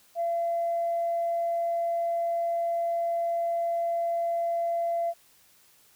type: tone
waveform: sine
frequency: 680 Hz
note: F5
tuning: 46 cents flat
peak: -24 dBFS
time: 0.15-5.14 s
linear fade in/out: 50 ms
effects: tanh soft clip ceiling -20 dBFS + white hiss -60 dBFS RMS until 5.95 s